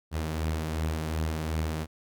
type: beating tone pair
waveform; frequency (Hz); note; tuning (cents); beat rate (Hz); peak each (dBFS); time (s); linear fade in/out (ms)
sawtooth; 76.6 / 79.3; D#2 / D#2; -27 / +33; 2.7; -32 / -25; 0.11-1.87; 50
effects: none